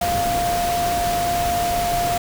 sine tone in noise, 698.5 Hz, F5, in tune, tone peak -19 dBFS, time 0.01-2.18 s, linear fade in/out 5 ms, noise pink, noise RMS -26 dBFS, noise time 0.01-2.18 s, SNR +4 dB, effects none

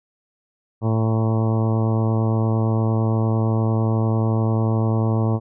harmonic tone with a mistuned harmonic, 111.4 Hz, A2, 22 cents sharp, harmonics 1 / 2 / 3 / 4 / 5 / 6 / 7 / 8 / 9 / 10, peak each -18 / -24 / -28 / -30 / -32 / -34 / -35 / -36 / -37 / -38 dBFS, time 0.81-5.4 s, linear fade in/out 50 ms, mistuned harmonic 8, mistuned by +17 cents, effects none

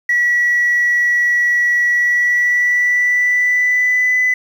sine tone with pitch glide, 1936 to 2003 Hz, B6 to B6, -35 to +24 cents, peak -10 dBFS, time 0.09-4.34 s, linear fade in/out 5 ms, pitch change +59 cents, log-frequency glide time 1.9-4.2 s, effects tanh soft clip ceiling -8 dBFS + 7-bit

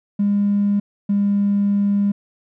triangle tone pair in turn, 203 / 201.9 Hz, G#3 / G#3, -39 / -49 cents, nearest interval unison, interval 10 cents, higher first, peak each -11 dBFS, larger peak neither, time 0.19-0.8 / 1.09-2.12 s, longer second, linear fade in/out 10 ms, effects tanh soft clip ceiling -12 dBFS

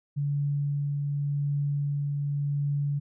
sine tone with tremolo, 143.4 Hz, D3, 41 cents flat, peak -24 dBFS, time 0.16-3 s, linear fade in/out 20 ms, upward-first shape triangle, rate 0.88 Hz, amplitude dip 25%, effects none

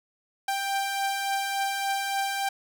sawtooth beating tone pair, 784 / 787.5 Hz, G5 / G5, 0 / +8 cents, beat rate 3.5 Hz, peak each -31 / -23 dBFS, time 0.48-2.49 s, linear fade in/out 5 ms, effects none

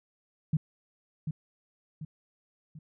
sine tone with echo, 154.7 Hz, D#3, 10 cents flat, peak -22 dBFS, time 0.53-0.57 s, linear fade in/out 5 ms, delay 740 ms, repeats 3, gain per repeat -7 dB, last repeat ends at 2.79 s, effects none

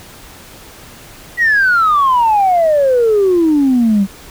sine exponential sweep, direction down, 1958 to 190 Hz, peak -7 dBFS, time 1.37-4.07 s, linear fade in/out 50 ms, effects tanh soft clip ceiling -5 dBFS + pink hiss -37 dBFS RMS until 4.3 s

